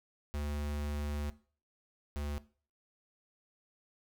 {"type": "tone pair in turn", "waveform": "square", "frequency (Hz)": [73.42, 72.91], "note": ["D2", "D2"], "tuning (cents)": [0, -12], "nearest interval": "unison", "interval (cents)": 12, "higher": "first", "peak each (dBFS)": [-35, -36], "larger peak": "first", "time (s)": [[0.34, 1.3], [2.16, 2.38]], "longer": "first", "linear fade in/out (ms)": 0, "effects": ["noise-tail reverb RT60 0.4 s tail -17 dB re dry"]}